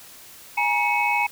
sine tone cluster, 833 / 947 / 2216 / 2558 Hz, G#5 / A#5 / C#7 / D#7, +5 / +27 / -1 / +47 cents, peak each -24 dBFS, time 0.57-1.27 s, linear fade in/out 10 ms, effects tanh soft clip ceiling -9 dBFS + white hiss -45 dBFS RMS until 1.31 s

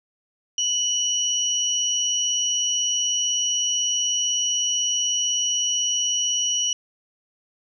sine tone pair together, 2967 / 5788 Hz, F#7 / F#8, +4 / -39 cents, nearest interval octave, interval 1157 cents, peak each -23 dBFS, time 0.58-6.73 s, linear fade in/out 2 ms, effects none

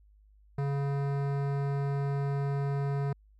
sine tone with hard clipping, 140.2 Hz, C#3, 20 cents sharp, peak -30 dBFS, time 0.58-3.13 s, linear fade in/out 5 ms, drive 17 dB, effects added 51 Hz sine -57 dBFS peak until 3.39 s

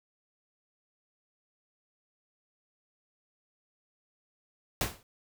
pink noise with exponential decay, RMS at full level -26 dBFS, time 4.81-5.03 s, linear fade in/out 1 ms, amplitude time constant 46 ms, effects none

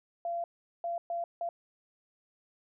sine tone bursts at uneven times, 685 Hz, F5, 34 cents flat, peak -31 dBFS, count 4, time 0.25-0.44 / 0.84-0.98 / 1.1-1.24 / 1.41-1.49 s, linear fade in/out 2 ms, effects none

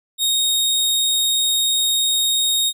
sawtooth tone, 3729 Hz, A#7, in tune, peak -13 dBFS, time 0.18-2.73 s, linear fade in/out 50 ms, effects none

